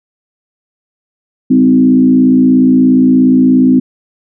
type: tone with frequency modulation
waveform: sine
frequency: 257.4 Hz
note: C4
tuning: 28 cents flat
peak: -4 dBFS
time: 1.5-3.8 s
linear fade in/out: 10 ms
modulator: 57 Hz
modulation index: 0.82
effects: none